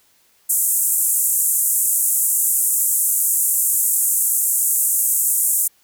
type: band-pass noise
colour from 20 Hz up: pink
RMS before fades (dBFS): -18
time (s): 0.49-5.68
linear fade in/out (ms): 10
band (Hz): 7600 to 15000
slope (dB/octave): 48
effects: white hiss -58 dBFS RMS until 5.83 s